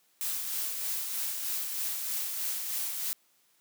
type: noise with tremolo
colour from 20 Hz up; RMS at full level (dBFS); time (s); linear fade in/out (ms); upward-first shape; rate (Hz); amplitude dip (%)
blue; -32; 0.21-3.13; 0; sine; 3.2; 35
effects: white hiss -68 dBFS RMS until 3.6 s + high-pass 150 Hz 12 dB/octave